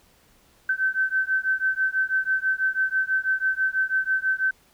sine beating tone pair, 1536 / 1542.1 Hz, G6 / G6, -36 / -29 cents, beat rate 6.1 Hz, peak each -24 dBFS, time 0.69-4.51 s, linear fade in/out 5 ms, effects pink hiss -59 dBFS RMS until 4.73 s

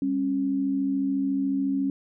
sine tone pair together, 200 / 274 Hz, G3 / C#4, +35 / -20 cents, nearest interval perfect fourth, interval 545 cents, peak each -31 / -23 dBFS, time 0.02-1.9 s, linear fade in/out 2 ms, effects none

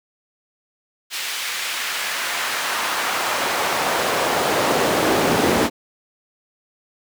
brown noise with high-pass filter sweep, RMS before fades -21 dBFS, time 1.1-5.7 s, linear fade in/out 50 ms, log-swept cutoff 2700 to 290 Hz, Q 0.9, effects none

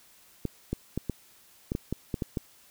clicks, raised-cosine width 3 ms, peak -16 dBFS, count 10, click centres 0.453 / 0.73 / 0.976 / 1.097 / 1.719 / 1.751 / 1.926 / 2.142 / 2.222 / 2.372 s, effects white hiss -58 dBFS RMS until 2.7 s

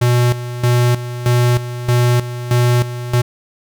square tone with tremolo, 121.9 Hz, B2, 22 cents flat, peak -11 dBFS, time 0.01-3.22 s, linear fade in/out 10 ms, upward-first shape square, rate 1.6 Hz, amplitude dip 75%, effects none

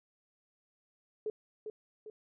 sine tone with echo, 429.9 Hz, A4, 40 cents flat, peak -32 dBFS, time 1.26-1.3 s, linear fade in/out 2 ms, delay 400 ms, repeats 2, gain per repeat -6 dB, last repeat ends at 2.1 s, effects none

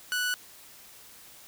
sawtooth tone, 1480 Hz, F#6, in tune, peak -23 dBFS, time 0.12-0.34 s, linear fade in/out 0 ms, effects white hiss -51 dBFS RMS until 1.47 s

